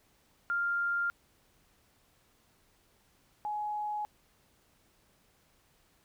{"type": "tone pair in turn", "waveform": "sine", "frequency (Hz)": [1397, 839.8], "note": ["F6", "G#5"], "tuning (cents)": [0, 19], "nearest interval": "major sixth", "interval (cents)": 881, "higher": "first", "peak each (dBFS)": [-28, -32], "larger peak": "first", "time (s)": [[0.5, 1.1], [3.45, 4.05]], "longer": "neither", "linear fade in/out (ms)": 0, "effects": ["pink hiss -68 dBFS RMS until 6.04 s"]}